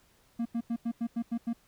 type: tone bursts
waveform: triangle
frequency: 233.1 Hz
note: A#3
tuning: in tune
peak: -26 dBFS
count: 8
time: 0.39-1.533 s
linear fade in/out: 10 ms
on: 65 ms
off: 89 ms
effects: pink hiss -65 dBFS RMS until 1.67 s